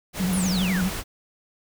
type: noise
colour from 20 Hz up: pink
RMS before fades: -31 dBFS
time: 0.13-1.04 s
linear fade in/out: 50 ms
type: tone with vibrato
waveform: sine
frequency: 184.6 Hz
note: F#3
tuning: 4 cents flat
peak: -21 dBFS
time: 0.19-0.9 s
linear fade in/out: 20 ms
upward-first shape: sine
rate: 12 Hz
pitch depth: 71 cents each way
type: exponential sweep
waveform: sine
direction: down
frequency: 11420 to 1396.9 Hz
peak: -29 dBFS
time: 0.33-0.81 s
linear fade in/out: 0 ms
effects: none